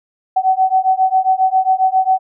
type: beating tone pair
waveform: sine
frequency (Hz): 752 / 759.4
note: F#5 / F#5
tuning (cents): +28 / +45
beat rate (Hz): 7.4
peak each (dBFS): -14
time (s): 0.36-2.19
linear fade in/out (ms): 10
effects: none